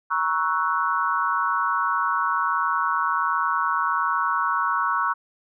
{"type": "chord", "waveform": "sine", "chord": "F# dominant seventh", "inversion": "first", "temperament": "equal with one note detuned", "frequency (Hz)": [947.5, 1108.7, 1318.5, 1480], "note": ["A#5", "C#6", "E6", "F#6"], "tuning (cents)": [28, 0, 0, 0], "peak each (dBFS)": [-27, -24, -26, -27], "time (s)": [0.1, 5.14], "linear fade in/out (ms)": 20, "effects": []}